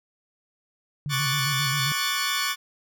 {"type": "tone with vibrato", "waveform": "sine", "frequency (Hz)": 138.59, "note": "C#3", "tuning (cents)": 0, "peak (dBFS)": -27, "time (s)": [1.06, 1.92], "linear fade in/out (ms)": 0, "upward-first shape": "square", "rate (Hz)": 7.5, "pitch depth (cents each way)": 82}
{"type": "chord", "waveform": "15% pulse", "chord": "D major seventh", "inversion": "third", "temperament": "equal", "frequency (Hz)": [1108.7, 1174.7, 1480, 1760], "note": ["C#6", "D6", "F#6", "A6"], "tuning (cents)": [0, 0, 0, 0], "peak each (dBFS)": [-22, -25, -23, -23], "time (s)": [1.09, 2.56], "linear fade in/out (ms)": 50}
{"effects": []}